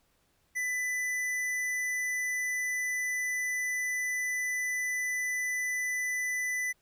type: tone with hard clipping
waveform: sine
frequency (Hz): 1995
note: B6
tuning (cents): +17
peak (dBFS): -31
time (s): 0.55-6.73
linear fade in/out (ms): 20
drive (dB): 12
effects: pink hiss -71 dBFS RMS until 6.81 s